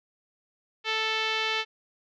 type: tone with low-pass filter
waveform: 5% pulse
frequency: 440 Hz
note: A4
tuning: in tune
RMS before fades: -28 dBFS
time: 0.84-1.65 s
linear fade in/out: 50 ms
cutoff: 3200 Hz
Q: 1.6
effects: none